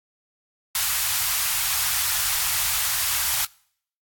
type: band-stop noise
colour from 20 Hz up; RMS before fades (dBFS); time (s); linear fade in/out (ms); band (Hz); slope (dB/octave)
white; -23; 0.75-3.45; 2; 110 to 820; 24
effects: noise-tail reverb RT60 0.6 s tail -24 dB re dry + AAC 64 kbps